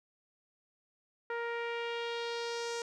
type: tone with low-pass filter sweep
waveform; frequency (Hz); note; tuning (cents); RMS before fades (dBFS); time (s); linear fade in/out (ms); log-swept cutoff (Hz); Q
sawtooth; 468.6; A#4; +9; -37; 1.3-2.82; 2; 1700 to 6800; 2
effects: none